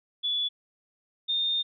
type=tone pair in turn; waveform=sine; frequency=3434 / 3642 Hz; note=A7 / A#7; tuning=-43 / -41 cents; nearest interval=minor second; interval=102 cents; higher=second; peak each=-25 / -24 dBFS; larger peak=second; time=0.23-0.49 / 1.28-1.63 s; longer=second; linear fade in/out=20 ms; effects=none